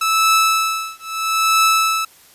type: tone with tremolo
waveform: sawtooth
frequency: 1310 Hz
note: E6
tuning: 11 cents flat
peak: -7 dBFS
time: 0.01-2.05 s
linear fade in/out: 5 ms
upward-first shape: triangle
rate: 0.77 Hz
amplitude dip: 100%
effects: white hiss -48 dBFS RMS until 2.34 s + resampled to 32000 Hz